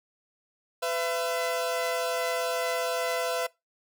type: tone pair together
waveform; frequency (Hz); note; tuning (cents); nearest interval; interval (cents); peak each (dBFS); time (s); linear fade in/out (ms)
sawtooth; 504 / 672.8; B4 / E5; +35 / +35; perfect fourth; 500; -26; 0.82-3.47; 10
effects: noise-tail reverb RT60 0.2 s tail -21 dB re dry

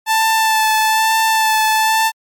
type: tone with vibrato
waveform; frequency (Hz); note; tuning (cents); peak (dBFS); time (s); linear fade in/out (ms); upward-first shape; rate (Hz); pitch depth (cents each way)
sawtooth; 880; A5; 0; -8; 0.06-2.12; 50; sine; 1.1; 17
effects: MP3 96 kbps

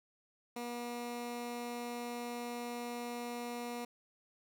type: tone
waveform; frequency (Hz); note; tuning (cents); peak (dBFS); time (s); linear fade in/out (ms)
15% pulse; 240; B3; -49; -33; 0.56-3.85; 5
effects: none

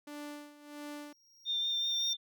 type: tone with tremolo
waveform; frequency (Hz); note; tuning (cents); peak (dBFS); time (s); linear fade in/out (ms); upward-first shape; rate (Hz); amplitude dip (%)
sawtooth; 293.7; D4; 0; -37; 0.07-1.13; 5; sine; 1.5; 80
type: tone with exponential growth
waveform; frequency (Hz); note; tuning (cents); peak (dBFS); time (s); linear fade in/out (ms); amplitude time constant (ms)
square; 5610; F8; +7; -35; 0.93-2.13; 0; 260
type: tone with vibrato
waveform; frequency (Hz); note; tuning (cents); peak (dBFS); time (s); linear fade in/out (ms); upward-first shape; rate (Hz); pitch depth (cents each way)
sine; 3608; A7; +43; -30; 1.45-2.17; 50; triangle; 5.3; 20
effects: none

